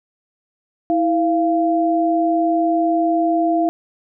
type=tone pair together; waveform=sine; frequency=325.9 / 690 Hz; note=E4 / F5; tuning=-20 / -21 cents; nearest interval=octave + minor second; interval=1299 cents; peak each=-17 dBFS; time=0.9-3.69 s; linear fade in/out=0 ms; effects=none